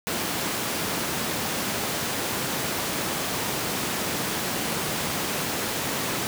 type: high-pass noise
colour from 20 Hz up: pink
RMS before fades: -28 dBFS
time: 0.07-6.27 s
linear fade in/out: 0 ms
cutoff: 150 Hz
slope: 12 dB/octave
effects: none